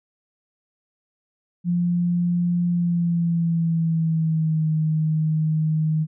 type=tone with pitch glide; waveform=sine; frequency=174.61 to 156.46 Hz; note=F3 to D#3; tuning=0 to +10 cents; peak=-18 dBFS; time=1.64-6.07 s; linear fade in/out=50 ms; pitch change=-190 cents; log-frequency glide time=2.68-4.69 s; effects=none